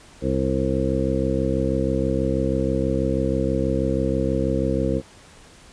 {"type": "harmonic tone", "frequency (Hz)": 66.2, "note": "C2", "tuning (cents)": 21, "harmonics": [1, 2, 3, 4, 5, 7, 8], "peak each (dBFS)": [-27, -27, -27, -27, -27, -27, -27], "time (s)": [0.21, 5.02], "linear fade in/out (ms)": 50, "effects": ["pink hiss -48 dBFS RMS until 5.72 s", "resampled to 22050 Hz"]}